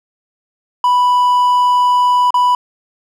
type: tone with dropouts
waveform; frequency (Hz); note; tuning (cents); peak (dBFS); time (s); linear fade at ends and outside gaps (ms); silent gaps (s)
triangle; 987.8; B5; 0; -7; 0.84-2.55; 2; 2.306-2.342
effects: none